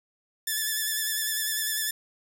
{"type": "tone with vibrato", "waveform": "5% pulse", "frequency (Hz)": 1743, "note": "A6", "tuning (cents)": -17, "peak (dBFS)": -16, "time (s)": [0.47, 1.91], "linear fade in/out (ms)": 5, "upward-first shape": "square", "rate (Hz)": 10, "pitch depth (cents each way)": 31, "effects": ["8-bit"]}